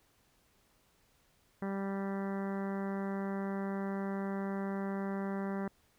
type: harmonic tone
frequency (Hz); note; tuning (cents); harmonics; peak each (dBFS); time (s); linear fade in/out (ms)
196; G3; 0; 1 / 2 / 3 / 4 / 5 / 6 / 7 / 8 / 9 / 10; -35 / -41 / -45 / -47 / -49 / -51 / -52 / -53 / -54 / -55; 1.62-5.68; 2
effects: pink hiss -70 dBFS RMS until 5.98 s